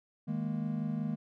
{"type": "chord", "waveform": "triangle", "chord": "D# suspended fourth", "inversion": "none", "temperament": "equal with one note detuned", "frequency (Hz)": [156.83, 207.7, 233.1], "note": ["D#3", "G#3", "A#3"], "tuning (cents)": [14, 0, 0], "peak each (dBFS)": -34, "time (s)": [0.27, 1.16], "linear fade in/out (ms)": 20, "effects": []}